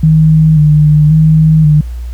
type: tone with vibrato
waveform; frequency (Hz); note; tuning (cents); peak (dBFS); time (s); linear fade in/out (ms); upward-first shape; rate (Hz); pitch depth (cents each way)
sine; 154.2; D#3; -15; -3; 0.03-1.81; 5; square; 0.93; 36
effects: added 60 Hz sine -18 dBFS peak until 2.13 s + pink hiss -43 dBFS RMS until 2.13 s